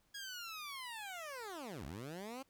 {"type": "linear two-way sweep", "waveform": "15% pulse", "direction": "down then up", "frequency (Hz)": [1661.2, 61.74, 275.4], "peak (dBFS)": -38, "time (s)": [0.14, 2.43], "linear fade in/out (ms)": 10, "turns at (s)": 1.85, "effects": ["pink hiss -75 dBFS RMS until 2.49 s"]}